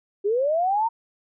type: linear sweep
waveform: sine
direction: up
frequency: 385.6 to 932.3 Hz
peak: -19 dBFS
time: 0.24-0.89 s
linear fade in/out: 20 ms
effects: none

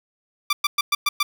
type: tone bursts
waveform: 15% pulse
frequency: 1174.7 Hz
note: D6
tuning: in tune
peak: -11 dBFS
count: 6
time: 0.5-1.23 s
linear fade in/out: 5 ms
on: 30 ms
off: 110 ms
effects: none

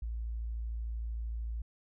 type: tone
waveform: sine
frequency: 56.6 Hz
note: A1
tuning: 50 cents sharp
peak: -34 dBFS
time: 0.02-1.62 s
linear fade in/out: 5 ms
effects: none

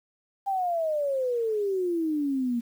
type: exponential sweep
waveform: sine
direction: down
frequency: 801 to 231.8 Hz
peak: -24 dBFS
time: 0.46-2.61 s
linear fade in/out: 20 ms
effects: 9-bit

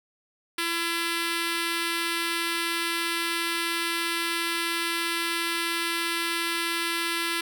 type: tone with notch filter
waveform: 5% pulse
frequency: 337 Hz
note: E4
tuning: 38 cents sharp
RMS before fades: -28 dBFS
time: 0.58-7.41 s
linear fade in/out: 5 ms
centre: 680 Hz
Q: 1.4
effects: none

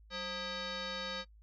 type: tone with frequency modulation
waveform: sine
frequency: 1633 Hz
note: G#6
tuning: 30 cents flat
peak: -37 dBFS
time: 0.1-1.25 s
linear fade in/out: 50 ms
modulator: 720 Hz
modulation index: 4.4
effects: noise-tail reverb RT60 0.1 s tail -21 dB re dry + added 53 Hz sine -56 dBFS peak until 1.42 s

